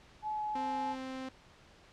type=tone with vibrato; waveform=sine; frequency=852 Hz; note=G#5; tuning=44 cents sharp; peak=-33 dBFS; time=0.22-0.96 s; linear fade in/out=50 ms; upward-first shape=sine; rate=3.1 Hz; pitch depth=9 cents each way
type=tone; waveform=sawtooth; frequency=261.7 Hz; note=C4; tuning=in tune; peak=-35 dBFS; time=0.55-1.29 s; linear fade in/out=5 ms
effects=pink hiss -59 dBFS RMS until 1.92 s + low-pass 5000 Hz 12 dB/octave